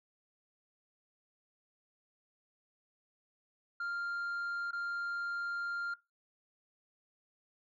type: tone with dropouts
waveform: sine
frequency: 1396 Hz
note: F6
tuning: 1 cent flat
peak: -32 dBFS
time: 3.8-5.94 s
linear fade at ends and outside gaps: 5 ms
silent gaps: 4.71-4.73 s
effects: noise-tail reverb RT60 0.2 s tail -19 dB re dry + tanh soft clip ceiling -34 dBFS